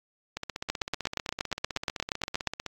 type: two click trains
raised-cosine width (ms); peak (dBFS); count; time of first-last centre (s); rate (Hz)
0.2; -10 / -16; 16 / 37; 0.7-2.473 / 0.37-2.663; 8.46 / 15.7
effects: AAC 64 kbps